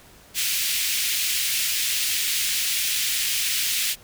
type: high-pass noise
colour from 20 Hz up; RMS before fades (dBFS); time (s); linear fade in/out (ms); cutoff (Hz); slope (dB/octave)
pink; -24; 0.34-3.96; 50; 2300; 24
effects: pink hiss -50 dBFS RMS until 4.03 s